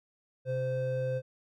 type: tone pair together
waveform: triangle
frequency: 129.25 / 517 Hz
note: C3 / C5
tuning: -21 / -21 cents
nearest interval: 2 octaves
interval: 2400 cents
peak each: -31 / -29 dBFS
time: 0.45-1.22 s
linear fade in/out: 50 ms
effects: none